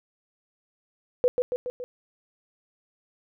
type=tone with echo; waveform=sine; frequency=496.2 Hz; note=B4; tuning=8 cents sharp; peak=-16 dBFS; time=1.24-1.28 s; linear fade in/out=0 ms; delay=140 ms; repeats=4; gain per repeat=-4 dB; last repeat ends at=1.84 s; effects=none